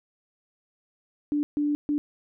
sine tone bursts at uneven times, 293.7 Hz, D4, in tune, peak -22 dBFS, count 3, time 1.32-1.43 / 1.57-1.75 / 1.89-1.98 s, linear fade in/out 0 ms, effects none

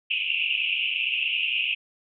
white band-pass noise, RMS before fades -26 dBFS, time 0.1-1.75 s, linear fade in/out 10 ms, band 2500 to 2900 Hz, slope 96 dB/octave, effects none

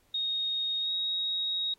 sine tone with pitch glide, 3729 to 3779 Hz, A#7 to A#7, 0 to +23 cents, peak -28 dBFS, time 0.14-1.74 s, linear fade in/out 5 ms, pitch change +23 cents, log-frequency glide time 0.8-0.91 s, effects pink hiss -68 dBFS RMS until 1.78 s + AAC 48 kbps

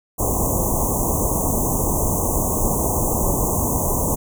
pink band-stop noise, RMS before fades -20 dBFS, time 0.18-4.16 s, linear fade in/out 20 ms, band 1100 to 6200 Hz, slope 96 dB/octave, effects none

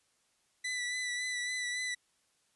sawtooth tone with vibrato, 1982 Hz, B6, 6 cents sharp, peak -30 dBFS, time 0.64-1.95 s, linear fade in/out 10 ms, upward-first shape sine, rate 3.6 Hz, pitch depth 24 cents each way, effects white hiss -73 dBFS RMS until 2.55 s + resampled to 24000 Hz

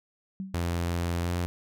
sine tone with exponential decay, 191.3 Hz, G3, 42 cents flat, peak -29 dBFS, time 0.4-0.71 s, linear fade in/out 0 ms, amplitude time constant 66 ms
sawtooth tone with pitch glide, 86 to 87.55 Hz, F2 to F2, -26 to +5 cents, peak -23 dBFS, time 0.54-1.46 s, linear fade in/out 0 ms, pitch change +31 cents, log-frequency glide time 1.22-1.29 s
effects none

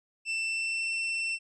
40% pulse tone with pitch glide, 2671 to 2691 Hz, E7 to E7, +22 to +35 cents, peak -28 dBFS, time 0.25-1.39 s, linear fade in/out 50 ms, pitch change +13 cents, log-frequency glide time 0.45-0.89 s, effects resampled to 22050 Hz

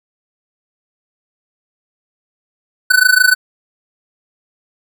square tone with amplitude modulation, 1502 Hz, F#6, 26 cents sharp, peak -5 dBFS, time 2.9-3.35 s, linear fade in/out 10 ms, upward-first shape sine, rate 26.4 Hz, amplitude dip 90%, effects none

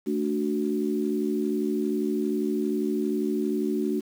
sine chord, D major, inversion second, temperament equal with one note detuned, 220 / 292.5 / 370 Hz, A3 / D4 / F#4, 0 / -7 / 0 cents, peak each -28 dBFS, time 0.06-4.01 s, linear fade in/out 20 ms, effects 8-bit

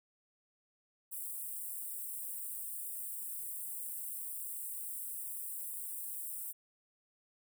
white high-pass noise, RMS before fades -42 dBFS, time 1.11-6.53 s, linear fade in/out 20 ms, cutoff 8000 Hz, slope 96 dB/octave, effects none

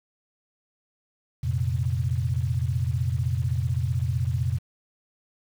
sine chord, F suspended fourth, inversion none, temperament equal with one note detuned, 87.31 / 115.07 / 130.81 Hz, F2 / Bb2 / C3, 0 / -22 / 0 cents, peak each -27 dBFS, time 1.43-4.59 s, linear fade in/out 10 ms, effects 8-bit

